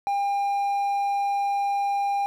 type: tone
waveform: triangle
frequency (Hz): 802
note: G5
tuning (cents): +39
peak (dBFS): -20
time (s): 0.07-2.26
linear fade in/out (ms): 0
effects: 9-bit